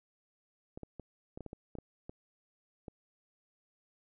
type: clicks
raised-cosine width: 2 ms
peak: -30 dBFS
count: 11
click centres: 0.775 / 0.833 / 0.997 / 1.375 / 1.407 / 1.463 / 1.531 / 1.753 / 1.786 / 2.095 / 2.882 s
effects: none